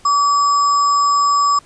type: tone with sample-and-hold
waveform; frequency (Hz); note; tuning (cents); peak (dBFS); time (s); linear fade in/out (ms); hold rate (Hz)
sine; 1148; D6; -40; -11; 0.05-1.59; 5; 6300
effects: pink hiss -48 dBFS RMS until 1.65 s + resampled to 22050 Hz